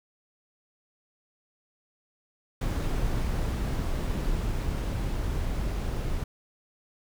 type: noise with level ramp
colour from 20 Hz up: brown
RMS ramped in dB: -27 to -30 dBFS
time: 2.61-6.24 s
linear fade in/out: 5 ms
effects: none